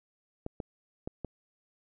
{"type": "clicks", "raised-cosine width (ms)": 2, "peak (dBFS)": -22, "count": 4, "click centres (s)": [0.464, 0.602, 1.075, 1.247], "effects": []}